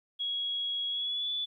sine tone with pitch glide, 3322 to 3463 Hz, G#7 to A7, 0 to -28 cents, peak -30 dBFS, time 0.19-1.46 s, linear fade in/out 20 ms, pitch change +72 cents, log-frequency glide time 0.89-1.3 s, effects 12-bit

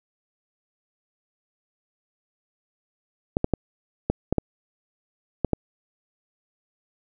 clicks, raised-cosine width 2 ms, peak -7 dBFS, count 8, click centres 3.369 / 3.444 / 3.537 / 4.1 / 4.326 / 4.383 / 5.447 / 5.533 s, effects none

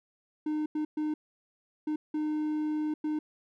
triangle tone bursts at uneven times, 305.2 Hz, D#4, 33 cents flat, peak -26 dBFS, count 6, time 0.46-0.66 / 0.75-0.85 / 0.97-1.14 / 1.87-1.96 / 2.14-2.94 / 3.04-3.19 s, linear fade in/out 5 ms, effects none

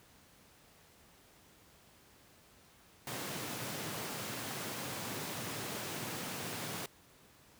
pink high-pass noise, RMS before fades -41 dBFS, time 3.07-6.86 s, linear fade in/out 2 ms, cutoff 100 Hz, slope 48 dB/octave, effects pink hiss -62 dBFS RMS until 7.59 s + high-pass 60 Hz 12 dB/octave

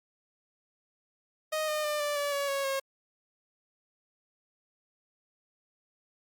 sawtooth tone with pitch steps, 622.3 / 610.2 / 598.3 / 586.7 / 575.3 / 564.1 / 553.1 / 542.4 Hz, D#5 / D#5 / D5 / D5 / D5 / C#5 / C#5 / C#5, 0 / -34 / +32 / -2 / -36 / +30 / -4 / -38 cents, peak -25 dBFS, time 1.52-2.8 s, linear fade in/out 10 ms, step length 160 ms, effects Opus 48 kbps

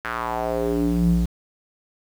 square tone with band-pass filter sweep, 58.27 Hz, A#1, in tune, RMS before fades -22 dBFS, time 0.04-1.26 s, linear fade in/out 10 ms, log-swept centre 1600 to 120 Hz, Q 3.1, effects 7-bit

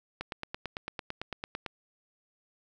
click train, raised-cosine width 0.3 ms, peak -19 dBFS, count 14, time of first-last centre 0.21-1.663 s, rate 8.95 Hz, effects none

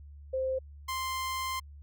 sine / sawtooth tone pair in turn, 523.3 / 1046.6 Hz, C5 / C6, 0 / 0 cents, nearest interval octave, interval 1200 cents, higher second, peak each -28 dBFS, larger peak neither, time 0.33-0.59 / 0.88-1.6 s, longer second, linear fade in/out 10 ms, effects added 72 Hz sine -46 dBFS peak until 1.82 s

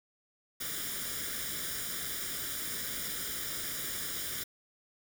white noise with comb filter, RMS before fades -37 dBFS, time 0.6-4.44 s, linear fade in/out 10 ms, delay 0.57 ms, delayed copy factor +0.75, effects none

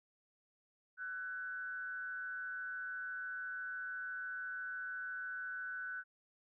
sine tone with frequency modulation, 1500 Hz, F#6, 23 cents sharp, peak -40 dBFS, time 0.97-6.04 s, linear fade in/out 50 ms, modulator 143 Hz, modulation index 0.53, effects none

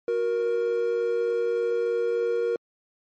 triangle tone pair together, 366.7 / 470 Hz, F#4 / A#4, -15 / +14 cents, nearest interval major third, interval 429 cents, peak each -28 / -21 dBFS, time 0.08-2.56 s, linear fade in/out 2 ms, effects MP3 32 kbps

